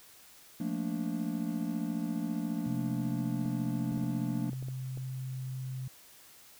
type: chord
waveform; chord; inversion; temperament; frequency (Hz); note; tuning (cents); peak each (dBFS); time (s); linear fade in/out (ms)
triangle; Bb major seventh; second; just; 174.81 / 218.5 / 233.1 / 291.4; F3 / A3 / Bb3 / D4; +2 / -12 / 0 / -13; -35; 0.6-4.5; 5
type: tone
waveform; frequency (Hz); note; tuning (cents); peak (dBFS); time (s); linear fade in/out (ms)
sine; 130; C3; -11; -35; 2.66-5.88; 5
type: clicks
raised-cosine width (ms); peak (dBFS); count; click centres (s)
2; -34; 8; 3.457 / 3.92 / 3.975 / 4.039 / 4.532 / 4.626 / 4.685 / 4.974
effects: white hiss -56 dBFS RMS until 6.59 s